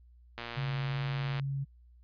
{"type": "click train", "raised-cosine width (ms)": 0.3, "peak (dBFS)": -23, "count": 121, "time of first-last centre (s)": [0.38, 1.397], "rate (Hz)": 118}
{"type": "tone with pitch glide", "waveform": "sine", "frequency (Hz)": [136.8, 137.99], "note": ["C#3", "C#3"], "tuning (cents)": [-23, -8], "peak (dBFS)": -31, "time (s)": [0.56, 1.65], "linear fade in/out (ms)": 20, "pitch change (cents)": 15, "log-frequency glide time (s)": [0.9, 0.98]}
{"effects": ["added 60 Hz sine -55 dBFS peak until 2.03 s", "resampled to 11025 Hz"]}